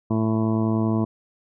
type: harmonic tone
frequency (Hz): 110.6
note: A2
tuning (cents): +9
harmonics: 1 / 2 / 3 / 4 / 5 / 6 / 7 / 8 / 9 / 10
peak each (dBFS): -24 / -22 / -26 / -34 / -41 / -33 / -45 / -41 / -35 / -41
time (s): 0.1-1.05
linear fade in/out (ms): 10
effects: none

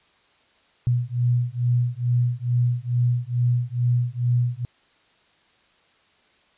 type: beating tone pair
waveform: sine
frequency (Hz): 120.8 / 123.1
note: B2 / B2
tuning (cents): -38 / -5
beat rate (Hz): 2.3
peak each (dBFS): -22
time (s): 0.87-4.65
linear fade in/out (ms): 0
effects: white hiss -60 dBFS RMS until 6.57 s + resampled to 8000 Hz

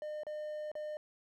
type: tone with dropouts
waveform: triangle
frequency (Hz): 606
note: D#5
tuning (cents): -46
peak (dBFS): -36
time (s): 0.02-0.97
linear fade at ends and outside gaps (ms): 1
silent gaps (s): 0.234-0.267 / 0.716-0.753
effects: none

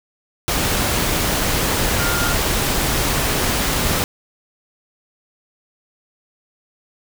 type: tone in noise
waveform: sine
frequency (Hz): 1406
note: F6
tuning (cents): +11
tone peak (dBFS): -23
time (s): 2-2.33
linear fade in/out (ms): 0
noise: pink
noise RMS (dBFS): -19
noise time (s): 0.48-4.04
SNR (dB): -7
effects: none

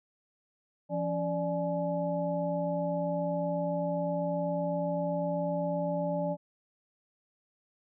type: tone cluster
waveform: sine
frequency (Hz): 171.2 / 279 / 588 / 847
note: F3 / C#4 / D5 / G#5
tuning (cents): -34 / +11 / +2 / +34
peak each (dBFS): -33 / -38 / -31 / -38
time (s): 0.89-6.37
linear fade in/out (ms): 50
effects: none

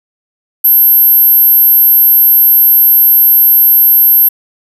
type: tone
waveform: sine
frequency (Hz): 12730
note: G9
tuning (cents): +26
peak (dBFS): -3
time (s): 0.64-4.29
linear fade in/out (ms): 10
effects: none

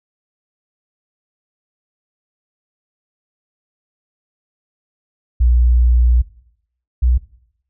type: tone pair in turn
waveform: sine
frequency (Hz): 60.3 / 61.46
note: B1 / B1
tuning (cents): -41 / -8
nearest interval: unison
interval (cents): 33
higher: second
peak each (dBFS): -9 / -10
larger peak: first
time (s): 5.4-6.22 / 7.02-7.18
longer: first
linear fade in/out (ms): 10
effects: noise-tail reverb RT60 0.7 s tail -18 dB re dry

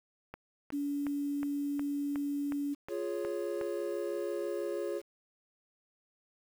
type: click train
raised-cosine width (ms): 0.5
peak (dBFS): -27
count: 10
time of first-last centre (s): 0.34-3.613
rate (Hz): 2.75
type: tone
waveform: sine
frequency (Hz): 285.8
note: D4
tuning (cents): -47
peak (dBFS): -31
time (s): 0.72-2.75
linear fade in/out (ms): 20
type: chord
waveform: triangle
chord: Db major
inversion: first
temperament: equal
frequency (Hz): 349.2 / 415.3 / 554.4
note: F4 / Ab4 / Db5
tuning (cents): 0 / 0 / 0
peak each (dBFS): -35 / -35 / -36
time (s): 2.88-5.02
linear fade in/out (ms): 50
effects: 9-bit

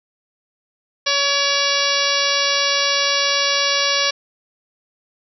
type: harmonic tone with a mistuned harmonic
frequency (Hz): 563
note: C#5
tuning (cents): +27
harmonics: 1 / 2 / 3 / 4 / 5 / 6 / 7 / 8 / 9 / 10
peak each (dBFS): -25 / -25 / -25 / -25 / -25 / -25 / -25 / -25 / -25 / -25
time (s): 1.06-4.11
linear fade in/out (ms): 10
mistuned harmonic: 4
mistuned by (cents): +41
effects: none

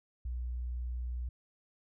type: tone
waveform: sine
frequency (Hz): 61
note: B1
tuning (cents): -21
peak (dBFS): -34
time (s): 0.25-1.29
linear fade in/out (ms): 5
effects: none

